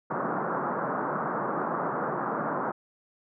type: band-pass noise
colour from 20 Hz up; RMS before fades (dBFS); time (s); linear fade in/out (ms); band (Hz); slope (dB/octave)
white; -30; 0.1-2.72; 10; 140 to 1400; 48
effects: none